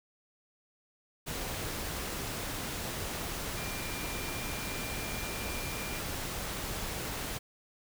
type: tone in noise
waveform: sine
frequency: 2386 Hz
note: D7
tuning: 27 cents sharp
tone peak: -44 dBFS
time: 3.56-6 s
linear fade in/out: 20 ms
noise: pink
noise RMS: -37 dBFS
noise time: 1.26-7.39 s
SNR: -10 dB
effects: none